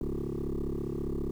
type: tone with frequency modulation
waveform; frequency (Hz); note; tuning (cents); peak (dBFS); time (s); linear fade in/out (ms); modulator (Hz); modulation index
sine; 191.1; G3; -44; -28; 0.01-1.31; 2; 34.9; 6.1
effects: tanh soft clip ceiling -29 dBFS + 10-bit